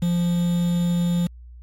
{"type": "tone with quantisation", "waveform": "triangle", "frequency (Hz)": 173.9, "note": "F3", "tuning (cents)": -7, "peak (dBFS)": -16, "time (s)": [0.02, 1.27], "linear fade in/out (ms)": 5, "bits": 6, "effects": ["added 60 Hz sine -39 dBFS peak until 1.62 s", "MP3 64 kbps"]}